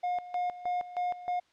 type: tone with tremolo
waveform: triangle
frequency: 716 Hz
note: F5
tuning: 43 cents sharp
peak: -26 dBFS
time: 0.03-1.4 s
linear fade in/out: 10 ms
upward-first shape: square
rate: 3.2 Hz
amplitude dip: 80%
effects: white hiss -67 dBFS RMS until 1.52 s + low-pass 4000 Hz 12 dB/octave